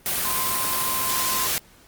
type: tone in noise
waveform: sine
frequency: 1041 Hz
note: C6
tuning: 9 cents flat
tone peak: -28 dBFS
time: 0.25-1.47 s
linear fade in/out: 0 ms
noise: white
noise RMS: -24 dBFS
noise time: 0.06-1.58 s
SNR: -7 dB
effects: pink hiss -53 dBFS RMS until 1.87 s + Opus 32 kbps

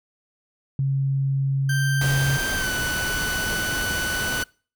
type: tone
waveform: sine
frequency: 136.5 Hz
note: C#3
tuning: 26 cents flat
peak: -19 dBFS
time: 0.79-2.37 s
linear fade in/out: 2 ms
type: tone with pitch glide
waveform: 40% pulse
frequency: 1568 to 1492 Hz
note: G6 to F#6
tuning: 0 to +14 cents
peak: -24 dBFS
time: 1.69-4.44 s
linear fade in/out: 5 ms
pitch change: -86 cents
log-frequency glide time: 2.55-2.71 s
type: noise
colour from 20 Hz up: pink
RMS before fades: -29 dBFS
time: 2.01-4.43 s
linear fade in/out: 2 ms
effects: noise-tail reverb RT60 0.4 s tail -25 dB re dry

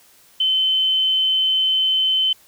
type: tone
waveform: sine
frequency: 3064 Hz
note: G7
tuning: 40 cents flat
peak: -15 dBFS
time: 0.4-2.33 s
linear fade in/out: 5 ms
effects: white hiss -52 dBFS RMS until 2.47 s

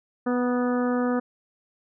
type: harmonic tone with a mistuned harmonic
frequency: 246.9 Hz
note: B3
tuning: in tune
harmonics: 1 / 2 / 3 / 4 / 5 / 6 / 7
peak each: -23 / -27 / -34 / -38 / -34 / -38 / -42 dBFS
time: 0.26-1.2 s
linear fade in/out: 10 ms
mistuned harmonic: 4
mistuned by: -22 cents
effects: none

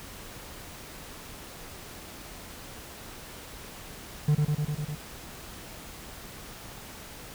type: tone with echo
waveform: triangle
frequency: 149.4 Hz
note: D3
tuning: 30 cents sharp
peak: -17 dBFS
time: 4.28-4.35 s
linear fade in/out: 5 ms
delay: 100 ms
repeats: 6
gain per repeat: -2 dB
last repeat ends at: 4.95 s
effects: pink hiss -44 dBFS RMS until 7.34 s

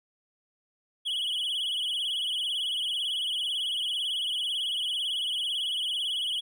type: tone with vibrato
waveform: triangle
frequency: 3136 Hz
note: G7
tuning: in tune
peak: -26 dBFS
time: 1.05-6.41 s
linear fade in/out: 20 ms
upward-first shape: sine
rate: 18 Hz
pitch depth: 130 cents each way
effects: none

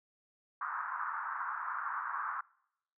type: band-pass noise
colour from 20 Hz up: pink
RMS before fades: -38 dBFS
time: 0.61-2.41 s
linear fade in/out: 5 ms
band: 1000 to 1500 Hz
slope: 48 dB/octave
effects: noise-tail reverb RT60 0.8 s tail -25 dB re dry

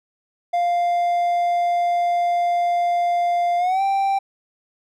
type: tone with pitch glide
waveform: triangle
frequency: 698.5 to 784 Hz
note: F5 to G5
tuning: 0 to 0 cents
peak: -15 dBFS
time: 0.53-4.19 s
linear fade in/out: 10 ms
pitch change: +200 cents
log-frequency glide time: 3.58-3.82 s
effects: none

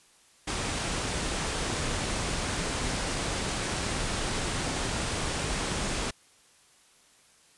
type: low-pass noise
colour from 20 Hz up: pink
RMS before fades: -31 dBFS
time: 0.47-6.11 s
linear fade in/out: 10 ms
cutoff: 10000 Hz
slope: 96 dB/octave
effects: white hiss -60 dBFS RMS until 7.57 s + resampled to 24000 Hz

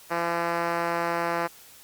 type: tone with band-pass filter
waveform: 5% pulse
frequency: 170 Hz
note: F3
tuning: 46 cents flat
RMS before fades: -27 dBFS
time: 0.1-1.48 s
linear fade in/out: 20 ms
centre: 690 Hz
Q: 0.57
effects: white hiss -50 dBFS RMS until 1.83 s + Opus 48 kbps

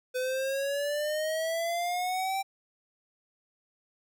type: exponential sweep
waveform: square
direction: up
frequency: 503 to 784 Hz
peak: -29 dBFS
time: 0.14-2.43 s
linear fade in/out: 20 ms
effects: none

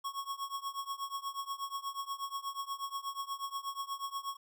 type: tone with tremolo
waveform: square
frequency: 1102 Hz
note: C#6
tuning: 11 cents flat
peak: -34 dBFS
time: 0.04-4.37 s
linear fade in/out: 10 ms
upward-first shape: triangle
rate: 8.3 Hz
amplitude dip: 95%
effects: none

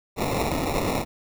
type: noise with sample-and-hold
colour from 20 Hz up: blue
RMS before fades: -25 dBFS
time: 0.16-1.05 s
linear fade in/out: 50 ms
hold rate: 1575 Hz
effects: none

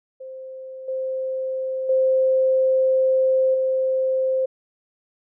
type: tone with level steps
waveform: sine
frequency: 523.3 Hz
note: C5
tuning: in tune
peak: -33 / -23 / -15 / -18 dBFS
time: 0.2-4.46 s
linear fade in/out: 10 ms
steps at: 0.88 / 1.89 / 3.54 s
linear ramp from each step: 5 ms
effects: none

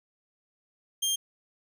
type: tone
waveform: 20% pulse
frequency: 3195 Hz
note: G7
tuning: 32 cents sharp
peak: -20 dBFS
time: 1.02-1.16 s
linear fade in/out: 10 ms
effects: none

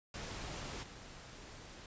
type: noise with level steps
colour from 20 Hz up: pink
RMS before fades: -44 / -52 dBFS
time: 0.14-1.86 s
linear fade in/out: 2 ms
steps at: 0.82 s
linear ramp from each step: 20 ms
effects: resampled to 16000 Hz

